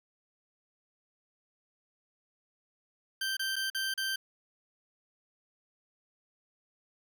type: tone with dropouts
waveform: 20% pulse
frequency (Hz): 1563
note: G6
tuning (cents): -6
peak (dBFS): -26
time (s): 3.21-4.16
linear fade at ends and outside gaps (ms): 5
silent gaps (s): 3.369-3.394 / 3.558-3.563 / 3.701-3.747 / 3.94-3.976
effects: none